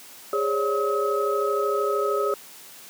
sine tone cluster, 410 / 542 / 575 / 1277 Hz, G#4 / C#5 / D5 / D#6, -22 / -39 / -37 / +45 cents, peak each -24 / -29 / -30 / -26 dBFS, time 0.33-2.34 s, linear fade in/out 2 ms, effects white hiss -45 dBFS RMS until 2.89 s + high-pass 150 Hz 12 dB/octave

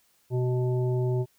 harmonic tone, 125.3 Hz, B2, 25 cents sharp, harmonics 1 / 3 / 5 / 7, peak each -24 / -29 / -39 / -43 dBFS, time 0.3-1.26 s, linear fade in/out 50 ms, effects white hiss -66 dBFS RMS until 1.38 s

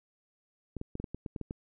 clicks, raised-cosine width 3 ms, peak -24 dBFS, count 10, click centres 0.767 / 0.814 / 0.954 / 1 / 1.042 / 1.146 / 1.262 / 1.362 / 1.413 / 1.509 s, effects none

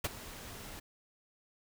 pink noise with ADSR envelope, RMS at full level -30 dBFS, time 0.04-0.8 s, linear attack 8 ms, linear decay 28 ms, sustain -17 dB, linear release 9 ms, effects none

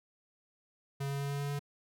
square tone with pitch steps, 139.1 / 139.91 / 140.72 / 141.53 / 142.35 / 143.18 Hz, C#3 / C#3 / C#3 / C#3 / C#3 / D3, +6 / +16 / +26 / +36 / +46 / -44 cents, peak -34 dBFS, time 1-1.594 s, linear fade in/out 10 ms, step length 99 ms, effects none

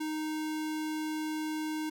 square tone, 310 Hz, D#4, 6 cents flat, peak -33 dBFS, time 0-1.9 s, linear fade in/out 10 ms, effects none

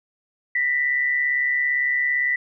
sine tone pair together, 1837.8 / 1975.5 Hz, A#6 / B6, -25 / 0 cents, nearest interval minor second, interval 125 cents, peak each -29 / -19 dBFS, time 0.55-2.36 s, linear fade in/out 5 ms, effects none

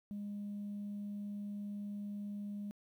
sine tone, 204.5 Hz, G#3, 26 cents flat, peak -38 dBFS, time 0.11-2.71 s, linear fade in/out 0 ms, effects tanh soft clip ceiling -37 dBFS + 12-bit

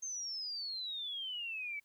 sine exponential sweep, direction down, 6410 to 2259 Hz, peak -38 dBFS, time 0.02-1.8 s, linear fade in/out 10 ms, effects white hiss -75 dBFS RMS until 1.84 s

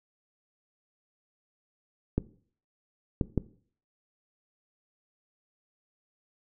clicks, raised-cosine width 3 ms, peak -12 dBFS, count 3, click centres 2.18 / 3.212 / 3.377 s, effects noise-tail reverb RT60 0.5 s tail -18 dB re dry

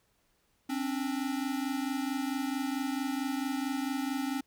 square tone pair together, 264.8 / 289.3 Hz, C4 / D4, +21 / -26 cents, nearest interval major second, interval 153 cents, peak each -33 / -36 dBFS, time 0.69-4.41 s, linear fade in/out 10 ms, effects pink hiss -72 dBFS RMS until 4.46 s

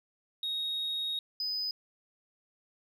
sine tone pair in turn, 3756 / 5004 Hz, A#7 / D#8, +12 / +9 cents, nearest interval perfect fourth, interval 497 cents, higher second, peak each -29 / -29 dBFS, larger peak neither, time 0.43-1.19 / 1.4-1.71 s, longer first, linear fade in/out 2 ms, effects tanh soft clip ceiling -29 dBFS

